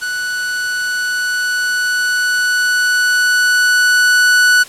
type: tone with level ramp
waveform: 45% pulse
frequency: 1481 Hz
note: F#6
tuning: 1 cent sharp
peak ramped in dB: -18 to -7 dBFS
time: 0.01-4.64 s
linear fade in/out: 20 ms
effects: white hiss -35 dBFS RMS until 4.68 s + low-pass 10000 Hz 12 dB/octave